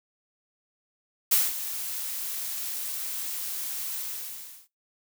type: noise with ADSR envelope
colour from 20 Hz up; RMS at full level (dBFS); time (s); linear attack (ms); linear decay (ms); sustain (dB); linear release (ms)
blue; -20; 1.31-4.68; 10; 200; -13; 680
effects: noise-tail reverb RT60 0.2 s tail -20 dB re dry